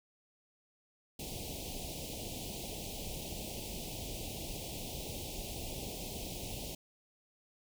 pink band-stop noise, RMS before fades -42 dBFS, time 1.19-6.75 s, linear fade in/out 5 ms, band 810 to 2500 Hz, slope 48 dB/octave, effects none

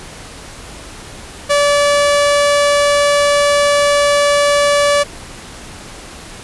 sawtooth tone, 577 Hz, D5, 31 cents flat, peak -6 dBFS, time 1.49-5.04 s, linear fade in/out 20 ms, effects pink hiss -33 dBFS RMS until 6.43 s + resampled to 24000 Hz

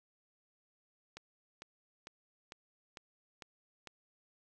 click train, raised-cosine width 0.2 ms, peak -29 dBFS, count 7, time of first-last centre 1.17-3.873 s, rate 2.22 Hz, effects none

